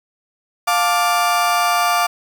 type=chord; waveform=35% pulse; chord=D minor; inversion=first; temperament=just; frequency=704.8 / 881 / 1174.7 Hz; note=F5 / A5 / D6; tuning=+16 / +2 / 0 cents; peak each=-16 / -22 / -16 dBFS; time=0.67-2.07 s; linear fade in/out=10 ms; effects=7-bit